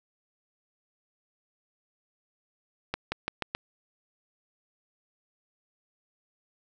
accelerating click train, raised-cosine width 0.3 ms, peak -13 dBFS, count 5, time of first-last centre 2.94-3.55 s, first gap 180 ms, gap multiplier 0.89, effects none

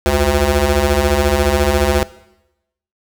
15% pulse ring-modulated tone, 143.9 Hz, D3, 35 cents flat, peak -3 dBFS, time 0.06-2.03 s, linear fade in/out 0 ms, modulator 223 Hz, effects noise-tail reverb RT60 0.9 s tail -19 dB re dry

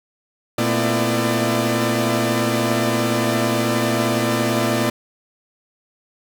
sawtooth tone cluster, 118.2 / 224 / 253.5 / 336.8 / 598 Hz, A#2 / A3 / B3 / E4 / D5, +24 / +31 / +45 / +37 / +31 cents, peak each -20 dBFS, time 0.58-4.9 s, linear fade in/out 5 ms, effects none

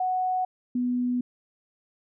sine tone pair in turn, 740 / 246.9 Hz, F#5 / B3, 0 / 0 cents, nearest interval octave + perfect fifth, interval 1900 cents, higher first, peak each -23 dBFS, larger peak neither, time 0-0.45 / 0.75-1.21 s, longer second, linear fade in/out 5 ms, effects none

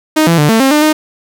sawtooth tone with pitch steps, 310.9 / 167.8 / 148.6 / 223.8 / 268 / 300.6 / 308 Hz, D#4 / E3 / D3 / A3 / C4 / D4 / D#4, -1 / +31 / +21 / +30 / +42 / +40 / -17 cents, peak -3 dBFS, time 0.16-0.93 s, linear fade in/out 10 ms, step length 110 ms, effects none

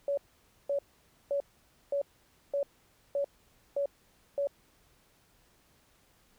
sine tone bursts, 564 Hz, C#5, 30 cents sharp, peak -27 dBFS, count 8, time 0.08-4.472 s, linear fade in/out 2 ms, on 94 ms, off 520 ms, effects pink hiss -66 dBFS RMS until 6.38 s

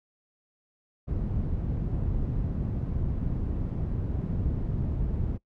white low-pass noise, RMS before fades -29 dBFS, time 1.07-5.38 s, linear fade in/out 20 ms, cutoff 120 Hz, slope 12 dB/octave, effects noise-tail reverb RT60 0.1 s tail -21 dB re dry

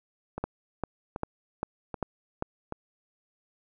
two click trains, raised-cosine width 1 ms, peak -15 / -20 dBFS, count 6 / 4, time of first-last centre 0.44-2.424 / 0.38-2.724 s, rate 2.52 / 1.28 Hz, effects none

